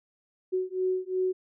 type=beating tone pair; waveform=sine; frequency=370 / 372.8 Hz; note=F#4 / F#4; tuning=0 / +13 cents; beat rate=2.8 Hz; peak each=-29 dBFS; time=0.52-1.33 s; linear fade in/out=20 ms; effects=none